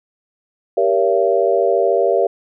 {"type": "chord", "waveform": "sine", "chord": "G diminished seventh", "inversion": "none", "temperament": "just", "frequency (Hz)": [392, 470.4, 564.5, 677.4], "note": ["G4", "Bb4", "Db5", "Fb5"], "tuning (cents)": [0, 16, 31, 47], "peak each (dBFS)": -18, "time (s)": [0.77, 2.27], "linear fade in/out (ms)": 5, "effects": []}